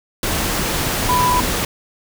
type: tone in noise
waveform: sine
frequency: 992 Hz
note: B5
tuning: 7 cents sharp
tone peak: -14 dBFS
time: 1.09-1.4 s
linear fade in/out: 2 ms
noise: pink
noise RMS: -20 dBFS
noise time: 0.23-1.65 s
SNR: +3 dB
effects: none